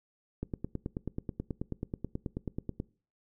click train, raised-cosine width 3 ms, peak -21 dBFS, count 23, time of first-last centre 0.43-2.801 s, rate 9.28 Hz, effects noise-tail reverb RT60 0.4 s tail -22 dB re dry

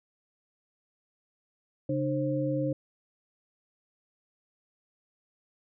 sine tone cluster, 138.3 / 301.9 / 531 Hz, C#3 / D4 / C5, -4 / +48 / +25 cents, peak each -31 / -30 / -31 dBFS, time 1.89-2.73 s, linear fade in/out 5 ms, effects none

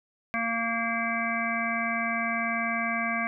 harmonic tone, 230.1 Hz, A#3, 22 cents flat, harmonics 1 / 3 / 5 / 7 / 9 / 10, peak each -33 / -33 / -33 / -33 / -33 / -33 dBFS, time 0.34-3.27 s, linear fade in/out 0 ms, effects none

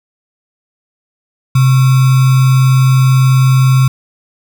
sine tone with sample-and-hold, 130.81 Hz, C3, in tune, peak -5 dBFS, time 1.55-3.88 s, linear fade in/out 5 ms, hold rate 1225 Hz, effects none

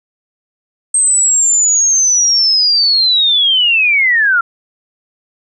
sine linear sweep, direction down, 8372 to 1350 Hz, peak -8 dBFS, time 0.94-4.41 s, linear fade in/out 5 ms, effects none

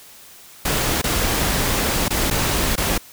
pink noise with dropouts, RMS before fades -20 dBFS, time 0.65-2.98 s, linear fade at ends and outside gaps 5 ms, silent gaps 1.017-1.039 / 2.083-2.104 / 2.302-2.309 / 2.757-2.777 s, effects white hiss -44 dBFS RMS until 3.12 s

